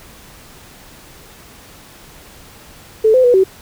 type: tone with pitch steps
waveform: sine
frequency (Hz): 438 / 512 / 488.8 / 380.4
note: A4 / C5 / B4 / F#4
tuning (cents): -8 / -38 / -18 / +48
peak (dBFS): -7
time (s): 3.04-3.44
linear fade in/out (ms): 10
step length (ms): 100
effects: pink hiss -41 dBFS RMS until 3.61 s